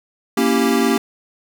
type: chord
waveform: square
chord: A# diminished seventh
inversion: none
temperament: equal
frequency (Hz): 233.1 / 277.2 / 329.6 / 392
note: A#3 / C#4 / E4 / G4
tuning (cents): 0 / 0 / 0 / 0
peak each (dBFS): -19 / -20 / -25 / -20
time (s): 0.37-0.98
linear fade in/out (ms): 5
effects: none